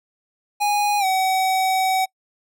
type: tone with pitch glide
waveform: square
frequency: 825 to 756.5 Hz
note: G#5 to F#5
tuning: -12 to +38 cents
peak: -18 dBFS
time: 0.6-2.06 s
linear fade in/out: 20 ms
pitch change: -150 cents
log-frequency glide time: 0.99-1.05 s
effects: noise-tail reverb RT60 0.1 s tail -25 dB re dry